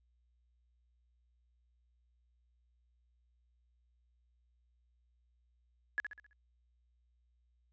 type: tone with echo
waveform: sine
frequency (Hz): 1694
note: G#6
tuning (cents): +34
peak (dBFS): -30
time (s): 5.98-6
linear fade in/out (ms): 0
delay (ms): 66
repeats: 5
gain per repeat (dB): -7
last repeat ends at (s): 6.33
effects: added 60 Hz sine -70 dBFS peak until 7.72 s + resampled to 16000 Hz